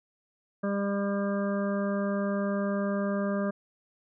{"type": "harmonic tone", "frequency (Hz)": 200, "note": "G3", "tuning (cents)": 35, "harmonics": [1, 2, 3, 5, 6, 7, 8], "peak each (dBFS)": [-28, -36, -32, -45, -39, -49, -41], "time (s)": [0.63, 3.51], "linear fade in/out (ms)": 10, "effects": []}